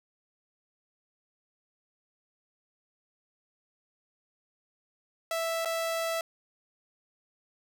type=tone with dropouts; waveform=sawtooth; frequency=659.3 Hz; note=E5; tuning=in tune; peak=-25 dBFS; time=5.31-6.21 s; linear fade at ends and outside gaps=2 ms; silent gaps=5.649-5.656 s; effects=none